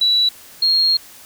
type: tone pair in turn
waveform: sine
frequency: 3933 / 4255 Hz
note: B7 / C8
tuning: -8 / +28 cents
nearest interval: minor second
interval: 136 cents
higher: second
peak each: -12 dBFS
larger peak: neither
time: 0.01-0.29 / 0.62-0.97 s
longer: second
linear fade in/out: 5 ms
effects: white hiss -42 dBFS RMS until 1.25 s